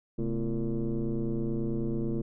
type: tone with frequency modulation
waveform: sine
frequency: 103.4 Hz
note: G#2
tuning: 7 cents flat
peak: -26 dBFS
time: 0.18-2.22 s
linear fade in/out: 10 ms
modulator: 118 Hz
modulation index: 2.5
effects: tanh soft clip ceiling -23 dBFS